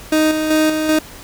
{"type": "tone with tremolo", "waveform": "30% pulse", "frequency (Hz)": 311.1, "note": "D#4", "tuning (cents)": 0, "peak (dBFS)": -9, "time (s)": [0.12, 0.99], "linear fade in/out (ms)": 5, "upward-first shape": "square", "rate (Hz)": 2.6, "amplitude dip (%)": 45, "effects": ["pink hiss -37 dBFS RMS until 1.23 s"]}